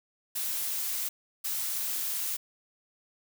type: noise bursts at uneven times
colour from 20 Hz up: blue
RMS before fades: -32 dBFS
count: 2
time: 0.35-1.09 / 1.44-2.37 s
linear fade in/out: 10 ms
effects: none